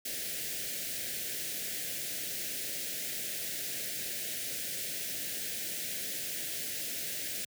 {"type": "band-stop noise", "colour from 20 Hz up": "white", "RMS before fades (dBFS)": -37, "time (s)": [0.05, 7.45], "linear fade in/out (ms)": 5, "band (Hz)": [670, 1600], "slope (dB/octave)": 48, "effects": ["high-pass 100 Hz 12 dB/octave"]}